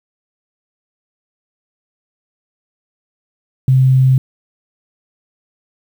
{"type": "tone", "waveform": "sine", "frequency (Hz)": 130.81, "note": "C3", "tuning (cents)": 0, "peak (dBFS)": -7, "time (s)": [3.68, 4.18], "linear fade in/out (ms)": 2, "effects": ["7-bit"]}